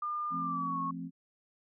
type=tone with pitch glide; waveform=sine; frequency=1205 to 1098.6 Hz; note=D6 to C#6; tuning=+44 to -16 cents; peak=-32 dBFS; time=0.02-0.91 s; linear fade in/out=5 ms; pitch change=-160 cents; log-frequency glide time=0.39-0.8 s
type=chord; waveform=sine; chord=F major; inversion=none; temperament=equal with one note detuned; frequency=172.11 / 220 / 261.6 Hz; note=F3 / A3 / C4; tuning=-25 / 0 / 0 cents; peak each=-40 / -46 / -40 dBFS; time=0.3-1.11 s; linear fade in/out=50 ms
effects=none